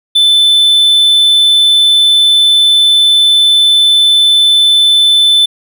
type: tone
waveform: triangle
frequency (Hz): 3520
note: A7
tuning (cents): 0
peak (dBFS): -3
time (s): 0.15-5.46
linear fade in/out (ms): 10
effects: none